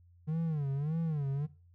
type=tone with vibrato; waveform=triangle; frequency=150.5 Hz; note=D3; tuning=43 cents sharp; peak=-28 dBFS; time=0.27-1.47 s; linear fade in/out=20 ms; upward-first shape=sine; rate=1.7 Hz; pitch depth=170 cents each way; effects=noise-tail reverb RT60 0.4 s tail -20 dB re dry + added 87 Hz sine -58 dBFS peak until 1.74 s